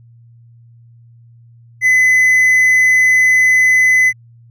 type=tone; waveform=triangle; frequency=2020 Hz; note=B6; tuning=39 cents sharp; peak=-6 dBFS; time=1.81-4.13 s; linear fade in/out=50 ms; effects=added 117 Hz sine -41 dBFS peak until 4.5 s